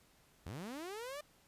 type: linear sweep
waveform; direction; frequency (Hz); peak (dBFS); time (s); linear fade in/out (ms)
sawtooth; up; 69.3 to 606; -39; 0.46-1.21; 5
effects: pink hiss -68 dBFS RMS until 1.47 s + resampled to 32000 Hz